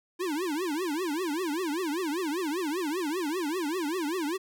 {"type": "tone with vibrato", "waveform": "square", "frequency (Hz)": 329.6, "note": "E4", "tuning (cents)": 0, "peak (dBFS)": -29, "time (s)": [0.19, 4.38], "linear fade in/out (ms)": 20, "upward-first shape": "triangle", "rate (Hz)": 5.1, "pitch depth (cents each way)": 300, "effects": []}